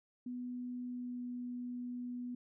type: tone with pitch glide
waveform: sine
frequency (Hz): 247.2 to 245.6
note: B3 to B3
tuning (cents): +2 to -9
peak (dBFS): -39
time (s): 0.26-2.35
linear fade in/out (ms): 5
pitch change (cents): -11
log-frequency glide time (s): 0.86-1.24
effects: none